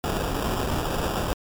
pink noise with sample-and-hold, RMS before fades -26 dBFS, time 0.04-1.33 s, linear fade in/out 0 ms, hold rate 2100 Hz, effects MP3 96 kbps

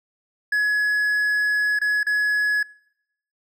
triangle tone with dropouts, 1688 Hz, G#6, 28 cents sharp, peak -16 dBFS, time 0.52-2.63 s, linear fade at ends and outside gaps 5 ms, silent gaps 1.79-1.814 / 2.032-2.066 s, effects noise-tail reverb RT60 0.8 s tail -24 dB re dry

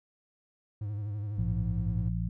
triangle tone with vibrato, 103.83 Hz, G#2, in tune, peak -30 dBFS, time 0.81-2.09 s, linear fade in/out 5 ms, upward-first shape sine, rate 12 Hz, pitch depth 64 cents each way
harmonic tone, 57.1 Hz, A#1, 35 cents flat, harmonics 1 / 2 / 3, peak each -33 / -33 / -33 dBFS, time 1.38-2.29 s, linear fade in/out 5 ms
effects none

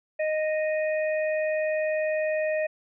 harmonic tone, 620 Hz, D#5, 6 cents flat, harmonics 1 / 3 / 4, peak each -24 / -34 / -36 dBFS, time 0.19-2.67 s, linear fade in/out 10 ms, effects none

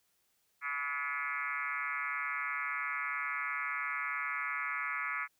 sine tone with frequency modulation, 1712 Hz, A6, 48 cents flat, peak -33 dBFS, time 0.61-5.28 s, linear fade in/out 50 ms, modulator 143 Hz, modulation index 4.1, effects white hiss -75 dBFS RMS until 5.39 s

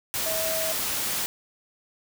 sine tone in noise, 643 Hz, E5, 43 cents flat, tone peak -29 dBFS, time 0.26-0.72 s, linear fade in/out 0 ms, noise white, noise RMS -28 dBFS, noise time 0.14-1.26 s, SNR -4 dB, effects none

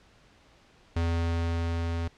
square tone with level ramp, 84 Hz, E2, 33 cents sharp, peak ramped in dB -25 to -29 dBFS, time 0.96-2.08 s, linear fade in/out 5 ms, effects pink hiss -59 dBFS RMS until 2.17 s + low-pass 5000 Hz 12 dB/octave

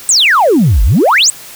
sine exponential two-way sweep, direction down then up, 8372 to 45.06 to 8372 Hz, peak -4 dBFS, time 0.09-1.3 s, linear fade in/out 0 ms, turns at 0.83 s, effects tanh soft clip ceiling -2 dBFS + white hiss -32 dBFS RMS until 1.55 s

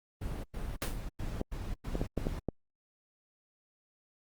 brown noise bursts, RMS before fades -37 dBFS, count 7, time 0.21-2.396 s, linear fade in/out 10 ms, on 230 ms, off 96 ms
pink noise with exponential decay, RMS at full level -31 dBFS, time 0.82-1.07 s, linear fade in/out 0 ms, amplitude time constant 53 ms
clicks, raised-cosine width 2 ms, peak -18 dBFS, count 6, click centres 1.414 / 1.954 / 2.015 / 2.177 / 2.269 / 2.487 s
effects Opus 32 kbps

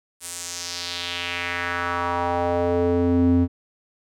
square tone with band-pass filter sweep, 87.31 Hz, F2, in tune, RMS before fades -23 dBFS, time 0.2-3.48 s, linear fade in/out 50 ms, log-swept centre 9500 to 210 Hz, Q 2.3, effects none

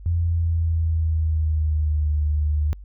sine tone with pitch glide, 84.9 to 75.2 Hz, F2 to D2, -48 to +42 cents, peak -18 dBFS, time 0.06-2.73 s, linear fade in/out 0 ms, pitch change -210 cents, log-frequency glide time 0.19-2.11 s, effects added 50 Hz sine -37 dBFS peak until 2.84 s

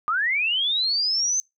sine linear sweep, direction up, 1174.7 to 6272 Hz, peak -20 dBFS, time 0.08-1.4 s, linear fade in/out 0 ms, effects noise-tail reverb RT60 0.2 s tail -26 dB re dry

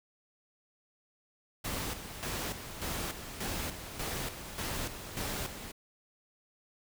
pink noise with tremolo, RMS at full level -36 dBFS, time 1.64-5.72 s, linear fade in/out 10 ms, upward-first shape square, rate 1.7 Hz, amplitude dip 60%, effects none

